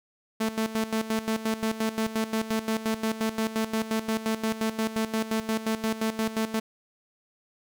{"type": "tone with tremolo", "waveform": "sawtooth", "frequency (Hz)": 221.1, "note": "A3", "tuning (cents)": 9, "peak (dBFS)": -20, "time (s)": [0.4, 6.6], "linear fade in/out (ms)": 10, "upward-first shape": "square", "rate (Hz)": 5.7, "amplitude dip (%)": 75, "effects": []}